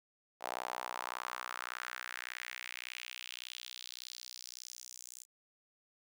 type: tone with high-pass filter sweep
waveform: sawtooth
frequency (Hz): 61.74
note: B1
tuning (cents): 0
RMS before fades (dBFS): -45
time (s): 0.4-5.26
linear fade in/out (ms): 50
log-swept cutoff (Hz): 720 to 7400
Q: 2.5
effects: none